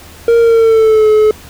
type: tone with pitch glide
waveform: triangle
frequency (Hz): 465.2 to 429.1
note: A#4 to A4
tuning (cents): -4 to -43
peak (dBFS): -3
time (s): 0.28-1.31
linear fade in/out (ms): 2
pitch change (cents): -139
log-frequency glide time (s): 0.39-1.08
effects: added 81 Hz sine -38 dBFS peak until 1.49 s + pink hiss -36 dBFS RMS until 1.49 s